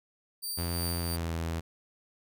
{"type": "tone with tremolo", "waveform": "15% pulse", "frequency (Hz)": 4646, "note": "D8", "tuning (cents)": -20, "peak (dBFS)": -26, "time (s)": [0.42, 1.17], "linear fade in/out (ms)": 20, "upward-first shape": "triangle", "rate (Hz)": 2.9, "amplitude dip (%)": 55}
{"type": "tone with pitch glide", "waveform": "sawtooth", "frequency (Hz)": [85.9, 82.54], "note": ["F2", "E2"], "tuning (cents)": [-28, 3], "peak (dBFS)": -27, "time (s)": [0.57, 1.61], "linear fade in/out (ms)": 20, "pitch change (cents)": -69, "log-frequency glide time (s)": [0.97, 1.31]}
{"effects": []}